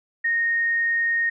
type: tone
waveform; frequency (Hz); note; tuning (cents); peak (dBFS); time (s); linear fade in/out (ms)
sine; 1855; A#6; -9; -19; 0.24-1.3; 10
effects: none